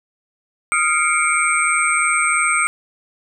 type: tone cluster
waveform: sine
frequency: 1248 / 1391 / 2163 / 2326 / 8300 Hz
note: D#6 / F6 / C#7 / D7 / C9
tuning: +5 / -7 / -43 / -17 / -15 cents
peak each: -21 dBFS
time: 0.72-2.67 s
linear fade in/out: 0 ms
effects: none